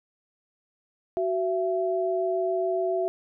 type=tone pair together; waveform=sine; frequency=374.3 / 670 Hz; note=F#4 / E5; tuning=+20 / +28 cents; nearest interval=minor seventh; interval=1008 cents; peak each=-26 dBFS; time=1.17-3.08 s; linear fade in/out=0 ms; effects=none